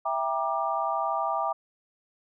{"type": "chord", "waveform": "sine", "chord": "E half-diminished seventh", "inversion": "none", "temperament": "just", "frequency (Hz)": [659.3, 791.1, 949.3, 1186.7], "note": ["E5", "G5", "Bb5", "D6"], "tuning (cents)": [0, 16, 31, 18], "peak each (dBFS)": [-31, -30, -32, -30], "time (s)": [0.05, 1.53], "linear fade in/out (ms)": 10, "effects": []}